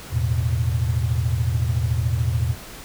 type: chord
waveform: sine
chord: E suspended fourth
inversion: none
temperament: just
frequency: 82.41 / 109.88 / 123.61 Hz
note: E2 / A2 / B2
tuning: 0 / -2 / +2 cents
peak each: -23 dBFS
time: 0.1-2.56 s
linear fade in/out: 50 ms
effects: pink hiss -39 dBFS RMS until 2.84 s